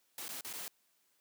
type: noise with dropouts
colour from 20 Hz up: white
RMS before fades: -43 dBFS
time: 0.18-0.68 s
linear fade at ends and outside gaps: 1 ms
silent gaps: 0.281-0.29 / 0.409-0.447 / 0.529-0.536 s
effects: white hiss -74 dBFS RMS until 1.2 s + high-pass 150 Hz 12 dB/octave